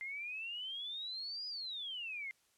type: exponential two-way sweep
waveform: sine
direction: up then down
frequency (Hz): 2083 to 4978 to 2083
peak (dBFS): -40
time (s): 0.01-2.31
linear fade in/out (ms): 0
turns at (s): 1.47
effects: white hiss -73 dBFS RMS until 2.57 s + low-pass 11000 Hz 12 dB/octave